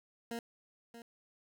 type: tone with echo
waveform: 20% pulse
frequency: 233.1 Hz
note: A#3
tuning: in tune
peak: -33 dBFS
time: 0.31-0.39 s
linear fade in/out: 2 ms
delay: 630 ms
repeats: 1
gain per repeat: -11 dB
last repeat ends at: 1.02 s
effects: none